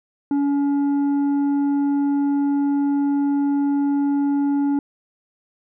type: tone with tanh clipping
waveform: sine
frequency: 283.2 Hz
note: C#4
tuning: 37 cents sharp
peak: -18 dBFS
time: 0.31-4.79 s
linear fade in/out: 2 ms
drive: 6 dB
effects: none